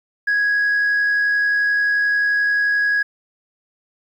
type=tone with amplitude modulation; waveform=sine; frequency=1661.2 Hz; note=G#6; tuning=in tune; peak=-12 dBFS; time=0.27-3.03 s; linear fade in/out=10 ms; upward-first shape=sine; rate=71.4 Hz; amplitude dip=25%; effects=tanh soft clip ceiling -13 dBFS + 9-bit